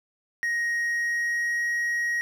triangle tone with pitch glide, 1878 to 1890 Hz, A#6 to A#6, +12 to +23 cents, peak -22 dBFS, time 0.43-2.21 s, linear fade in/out 0 ms, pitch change +11 cents, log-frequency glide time 0.75-1.62 s, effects none

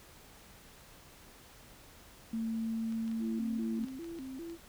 sine tone, 225.2 Hz, A3, 40 cents sharp, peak -32 dBFS, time 2.33-3.85 s, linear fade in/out 5 ms
clicks, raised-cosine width 0.2 ms, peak -36 dBFS, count 8, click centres 2.924 / 3.079 / 3.115 / 3.838 / 3.885 / 4.044 / 4.187 / 4.498 s
sine tone with vibrato, 297.2 Hz, D4, 21 cents sharp, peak -40 dBFS, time 3.19-4.58 s, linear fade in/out 50 ms, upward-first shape square, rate 2.5 Hz, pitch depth 210 cents each way
effects pink hiss -56 dBFS RMS until 4.68 s

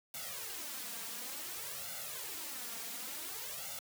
white noise with flanger, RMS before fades -43 dBFS, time 0.14-3.79 s, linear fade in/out 2 ms, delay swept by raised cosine 1.4 to 4.4 ms, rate 0.56 Hz, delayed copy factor +0.95, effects high-pass 100 Hz 12 dB/octave

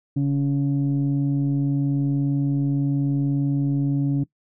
sine tone pair together, 140 / 280.9 Hz, C#3 / C#4, +18 / +23 cents, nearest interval octave, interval 1205 cents, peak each -19 / -21 dBFS, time 0.16-4.24 s, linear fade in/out 10 ms, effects noise-tail reverb RT60 0.1 s tail -20 dB re dry + tanh soft clip ceiling -14 dBFS

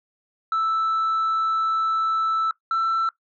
sine tone pair in turn, 1318.5 / 1335.4 Hz, E6 / E6, 0 / +22 cents, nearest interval unison, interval 22 cents, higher second, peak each -17 dBFS, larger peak neither, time 0.52-2.51 / 2.71-3.09 s, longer first, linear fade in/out 2 ms, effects noise-tail reverb RT60 0.1 s tail -18 dB re dry + tanh soft clip ceiling -18 dBFS

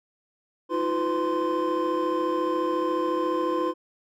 triangle tone cluster, 320.7 / 354.9 / 503 / 1042 Hz, E4 / F4 / B4 / C6, -48 / +28 / +32 / -7 cents, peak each -26 dBFS, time 0.69-3.74 s, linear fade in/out 50 ms, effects tanh soft clip ceiling -15 dBFS

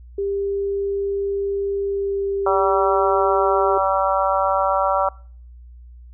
sine tone with pitch glide, 397.7 to 395.4 Hz, G4 to G4, +25 to +15 cents, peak -20 dBFS, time 0.18-3.78 s, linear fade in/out 5 ms, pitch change -10 cents, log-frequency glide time 1.83-2.25 s
harmonic tone, 192.3 Hz, G3, 33 cents flat, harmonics 3 / 4 / 5 / 6 / 7, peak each -21 / -22 / -23 / -24 / -24 dBFS, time 2.46-5.09 s, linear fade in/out 5 ms
effects noise-tail reverb RT60 0.5 s tail -25 dB re dry + added 60 Hz sine -39 dBFS peak until 6.13 s

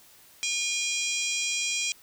harmonic tone, 809 Hz, G#5, 46 cents flat, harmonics 3 / 4 / 5 / 6 / 7 / 8 / 9 / 10, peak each -31 / -33 / -39 / -38 / -33 / -40 / -34 / -39 dBFS, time 0.43-1.92 s, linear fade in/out 0 ms, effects white hiss -55 dBFS RMS until 2.02 s

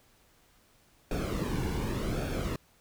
brown noise with flanger, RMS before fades -32 dBFS, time 1.11-2.56 s, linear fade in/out 2 ms, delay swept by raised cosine 1 to 1.61 ms, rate 0.88 Hz, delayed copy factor -0.65, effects pink hiss -64 dBFS RMS until 2.8 s

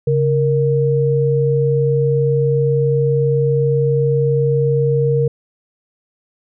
sine tone pair together, 138.6 / 466.2 Hz, C#3 / A#4, 0 / 0 cents, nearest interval octave + major sixth, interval 2100 cents, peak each -15 dBFS, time 0.07-5.28 s, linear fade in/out 5 ms, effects none

